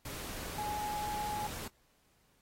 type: tone in noise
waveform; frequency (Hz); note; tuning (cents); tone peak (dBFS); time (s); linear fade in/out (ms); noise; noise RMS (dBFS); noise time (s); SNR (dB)
sine; 839; G#5; +17; -35; 0.58-1.47; 5; pink; -43; 0.05-1.68; +5
effects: pink hiss -71 dBFS RMS until 2.41 s + AAC 48 kbps